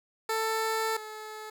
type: tone pair in turn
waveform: 15% pulse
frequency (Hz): 443.4 / 431.3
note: A4 / A4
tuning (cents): +13 / -35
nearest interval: unison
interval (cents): 48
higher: first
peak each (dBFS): -21 / -33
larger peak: first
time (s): 0.29-0.97 / 0.97-1.5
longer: first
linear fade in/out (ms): 5
effects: none